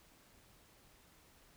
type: silence
effects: pink hiss -65 dBFS RMS until 1.56 s